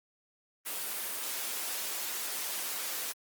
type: high-pass noise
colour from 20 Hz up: white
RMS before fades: -36 dBFS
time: 0.65-3.13 s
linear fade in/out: 20 ms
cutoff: 320 Hz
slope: 12 dB/octave
effects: Opus 24 kbps